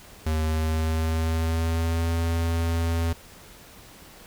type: tone with pitch glide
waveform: square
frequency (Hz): 78.6 to 83.27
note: D#2 to E2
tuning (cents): +18 to +18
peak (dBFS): -23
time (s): 0.26-3.13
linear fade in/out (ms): 5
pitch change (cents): +100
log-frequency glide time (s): 0.42-2.12
effects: pink hiss -48 dBFS RMS until 4.26 s